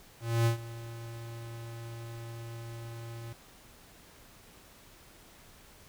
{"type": "tone with ADSR envelope", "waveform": "square", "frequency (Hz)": 115.8, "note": "A#2", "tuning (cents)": -11, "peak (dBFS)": -23, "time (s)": [0.2, 3.33], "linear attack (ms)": 260, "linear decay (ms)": 110, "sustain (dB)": -18, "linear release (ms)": 5, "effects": ["pink hiss -56 dBFS RMS until 5.88 s"]}